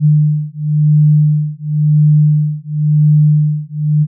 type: beating tone pair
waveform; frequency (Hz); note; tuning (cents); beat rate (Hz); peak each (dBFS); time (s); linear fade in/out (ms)
sine; 150.3 / 151.25; D3 / D#3; +40 / -49; 0.95; -11; 0-4.07; 50
effects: none